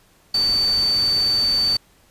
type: tone in noise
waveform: sine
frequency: 4560 Hz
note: C#8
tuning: 48 cents sharp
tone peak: -16 dBFS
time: 0.34-1.77 s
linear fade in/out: 5 ms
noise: pink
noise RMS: -33 dBFS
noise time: 0.34-1.77 s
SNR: +14 dB
effects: pink hiss -56 dBFS RMS until 2.1 s + resampled to 32000 Hz